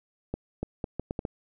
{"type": "accelerating click train", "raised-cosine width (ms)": 2, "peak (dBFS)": -17, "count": 7, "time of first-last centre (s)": [0.34, 1.252], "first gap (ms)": 290, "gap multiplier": 0.73, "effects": []}